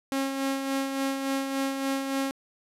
sawtooth tone with tremolo, 271.2 Hz, C#4, 38 cents flat, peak -21 dBFS, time 0.12-2.31 s, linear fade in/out 0 ms, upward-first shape sine, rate 3.5 Hz, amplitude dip 45%, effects resampled to 32000 Hz

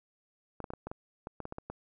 clicks, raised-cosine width 1 ms, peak -25 dBFS, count 12, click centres 0.603 / 0.642 / 0.704 / 0.736 / 0.87 / 0.915 / 1.271 / 1.403 / 1.454 / 1.524 / 1.584 / 1.7 s, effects none

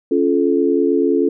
sine chord, Db augmented, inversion none, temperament just, 277.2 / 346.5 / 433.1 Hz, Db4 / F4 / A4, 0 / -14 / -27 cents, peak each -17 dBFS, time 0.11-1.29 s, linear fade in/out 5 ms, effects none

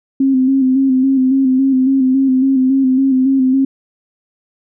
sine tone with vibrato, 264.1 Hz, C4, 16 cents sharp, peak -9 dBFS, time 0.2-3.65 s, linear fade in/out 5 ms, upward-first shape square, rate 3.6 Hz, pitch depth 36 cents each way, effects none

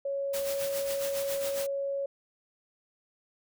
sine tone, 555 Hz, C#5, 2 cents sharp, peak -29 dBFS, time 0.05-2.06 s, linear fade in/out 5 ms
white noise with tremolo, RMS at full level -36 dBFS, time 0.33-1.67 s, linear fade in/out 10 ms, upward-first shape sine, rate 7.3 Hz, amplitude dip 60%
effects none

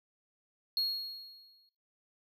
triangle tone with exponential decay, 4301 Hz, C8, 47 cents sharp, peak -26 dBFS, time 0.77-1.69 s, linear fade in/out 1 ms, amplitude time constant 200 ms, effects noise-tail reverb RT60 0.7 s tail -18 dB re dry

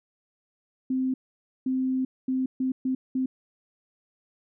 sine tone bursts at uneven times, 259.9 Hz, C4, 11 cents flat, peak -23 dBFS, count 6, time 0.9-1.14 / 1.66-2.05 / 2.28-2.46 / 2.6-2.72 / 2.85-2.95 / 3.15-3.26 s, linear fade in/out 5 ms, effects none

